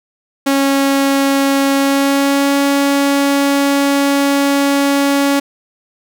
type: tone with pitch glide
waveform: sawtooth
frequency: 275.4 to 280.2 Hz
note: C#4 to C#4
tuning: -11 to +19 cents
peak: -7 dBFS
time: 0.46-5.4 s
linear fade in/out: 10 ms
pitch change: +30 cents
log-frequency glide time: 1.76-2.57 s
effects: none